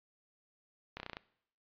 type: slowing click train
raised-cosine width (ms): 0.3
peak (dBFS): -25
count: 7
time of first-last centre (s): 0.97-1.169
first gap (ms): 30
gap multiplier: 1.04
effects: noise-tail reverb RT60 0.7 s tail -21 dB re dry + resampled to 11025 Hz